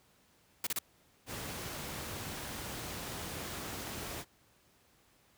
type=noise bursts; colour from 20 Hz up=white; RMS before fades=-34 dBFS; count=3; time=0.64-0.788 s; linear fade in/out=2 ms; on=28 ms; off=32 ms
type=noise; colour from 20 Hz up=pink; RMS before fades=-41 dBFS; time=1.26-4.25 s; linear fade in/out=50 ms
effects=pink hiss -67 dBFS RMS until 5.37 s + high-pass 60 Hz 12 dB/octave